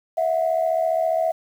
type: tone pair together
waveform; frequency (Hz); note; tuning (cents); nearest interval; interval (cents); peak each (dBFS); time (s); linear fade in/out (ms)
sine; 650.2 / 725; E5 / F#5; -24 / -35; major second; 189; -19 / -23; 0.17-1.32; 10
effects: tanh soft clip ceiling -11 dBFS + 8-bit